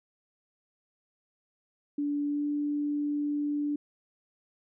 sine tone with pitch glide, 289.8 to 292.5 Hz, D4 to D4, -23 to -7 cents, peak -27 dBFS, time 1.98-3.76 s, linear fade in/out 5 ms, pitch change +16 cents, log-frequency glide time 2.26-2.45 s, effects none

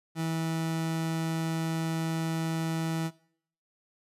30% pulse tone, 162.6 Hz, E3, 23 cents flat, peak -26 dBFS, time 0.15-3.11 s, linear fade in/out 50 ms, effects noise-tail reverb RT60 0.6 s tail -20 dB re dry + resampled to 32000 Hz

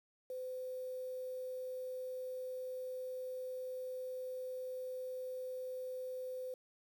sine tone with quantisation, 511 Hz, C5, 41 cents flat, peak -40 dBFS, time 0.3-6.54 s, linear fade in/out 2 ms, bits 10, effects none

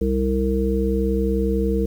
harmonic tone, 65.41 Hz, C2, in tune, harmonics 1 / 3 / 5 / 7, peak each -22 / -23 / -26 / -23 dBFS, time 0.01-1.86 s, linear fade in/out 5 ms, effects 8-bit

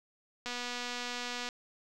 click train, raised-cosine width 0.2 ms, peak -21 dBFS, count 252, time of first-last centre 0.46-1.489 s, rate 244 Hz, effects none

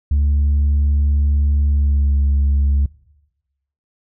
sine tone with pitch glide, 72.1 to 70.09 Hz, D2 to C#2, -31 to +20 cents, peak -10 dBFS, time 0.11-2.86 s, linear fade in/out 5 ms, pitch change -49 cents, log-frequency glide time 1.65-2.16 s, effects noise-tail reverb RT60 1.0 s tail -22 dB re dry + tanh soft clip ceiling -11 dBFS

